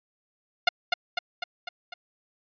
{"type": "tone with echo", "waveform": "10% pulse", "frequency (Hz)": 710, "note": "F5", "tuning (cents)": 28, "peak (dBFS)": -8, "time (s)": [0.67, 0.69], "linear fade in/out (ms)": 5, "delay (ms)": 250, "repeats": 5, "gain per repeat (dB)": -4, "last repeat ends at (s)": 1.94, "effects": ["resampled to 11025 Hz"]}